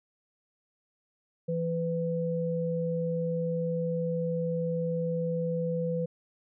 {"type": "tone pair together", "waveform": "sine", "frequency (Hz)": [166.85, 500], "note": ["E3", "B4"], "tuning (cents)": [21, 21], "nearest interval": "octave + perfect fifth", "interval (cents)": 1900, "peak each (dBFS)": [-30, -30], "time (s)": [1.48, 6.06], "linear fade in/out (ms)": 10, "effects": []}